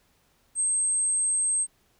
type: tone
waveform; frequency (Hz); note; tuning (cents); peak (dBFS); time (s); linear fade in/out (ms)
sine; 8372; C9; 0; -22; 0.55-1.67; 50
effects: pink hiss -66 dBFS RMS until 1.99 s